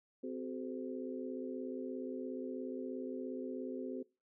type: harmonic tone with a mistuned harmonic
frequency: 85.9 Hz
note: F2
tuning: 28 cents flat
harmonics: 3 / 4 / 5 / 6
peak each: -42 / -44 / -46 / -48 dBFS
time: 0.23-4.03 s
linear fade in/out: 10 ms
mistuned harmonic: 4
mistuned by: +140 cents
effects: noise-tail reverb RT60 0.3 s tail -23 dB re dry